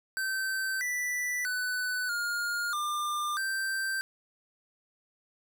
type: tone with pitch steps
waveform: square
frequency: 1547 / 1975 / 1497 / 1419 / 1197 / 1564 Hz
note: G6 / B6 / F#6 / F6 / D6 / G6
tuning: -23 / 0 / +20 / +27 / +33 / -4 cents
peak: -30 dBFS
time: 0.17-4.01 s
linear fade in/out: 0 ms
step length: 640 ms
effects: none